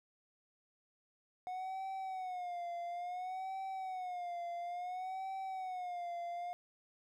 triangle tone with vibrato, 729 Hz, F#5, 26 cents flat, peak -37 dBFS, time 1.47-6.53 s, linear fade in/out 0 ms, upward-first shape sine, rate 0.58 Hz, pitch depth 93 cents each way, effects none

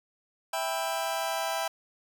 sawtooth chord, E minor, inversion none, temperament just, 659.3 / 791.1 / 988.9 Hz, E5 / G5 / B5, 0 / +16 / +2 cents, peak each -28 / -29 / -31 dBFS, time 0.53-1.68 s, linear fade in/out 5 ms, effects none

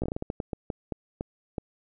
slowing click train, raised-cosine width 2 ms, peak -17 dBFS, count 14, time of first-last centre 0.02-1.582 s, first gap 16 ms, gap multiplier 1.3, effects none

